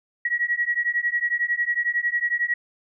sine beating tone pair, 1909 / 1920 Hz, A#6 / B6, +41 / -49 cents, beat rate 11 Hz, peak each -24 dBFS, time 0.25-2.54 s, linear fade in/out 5 ms, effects none

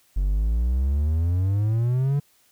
triangle exponential sweep, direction up, 45.4 to 145.5 Hz, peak -17 dBFS, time 0.16-2.2 s, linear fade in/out 10 ms, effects white hiss -61 dBFS RMS until 2.51 s

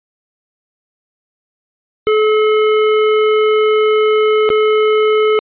square tone with dropouts, 429.9 Hz, A4, 40 cents flat, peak -10 dBFS, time 2.07-5.39 s, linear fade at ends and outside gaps 0 ms, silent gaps 4.491-4.502 s, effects resampled to 8000 Hz

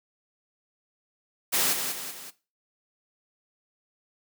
white noise with echo, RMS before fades -24 dBFS, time 1.52-1.74 s, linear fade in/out 20 ms, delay 190 ms, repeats 3, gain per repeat -6 dB, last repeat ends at 2.31 s, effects noise-tail reverb RT60 0.3 s tail -17 dB re dry + high-pass 150 Hz 12 dB/octave

